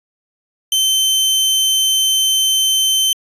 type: tone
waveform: sawtooth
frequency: 3090 Hz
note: G7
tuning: 26 cents flat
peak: -9 dBFS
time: 0.72-3.13 s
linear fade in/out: 2 ms
effects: resampled to 32000 Hz